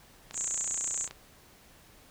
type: click train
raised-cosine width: 0.2 ms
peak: -24 dBFS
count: 25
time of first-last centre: 0.31-1.11 s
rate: 30 Hz
type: band-pass noise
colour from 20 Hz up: pink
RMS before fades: -33 dBFS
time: 0.33-1.09 s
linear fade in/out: 50 ms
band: 6700 to 7700 Hz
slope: 96 dB/octave
effects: pink hiss -57 dBFS RMS until 2.1 s